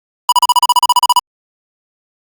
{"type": "tone bursts", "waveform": "square", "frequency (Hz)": 980, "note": "B5", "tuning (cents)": -14, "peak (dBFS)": -6, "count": 14, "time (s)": [0.29, 1.192], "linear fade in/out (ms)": 2, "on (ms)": 31, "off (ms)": 36, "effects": ["Opus 48 kbps"]}